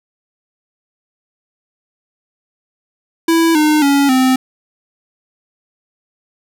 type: tone with pitch steps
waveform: square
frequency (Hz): 330 / 304.4 / 280.7 / 258.9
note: E4 / D#4 / C#4 / C4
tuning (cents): +2 / -38 / +22 / -18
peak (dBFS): -10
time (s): 3.28-4.36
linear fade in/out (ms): 5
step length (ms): 270
effects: none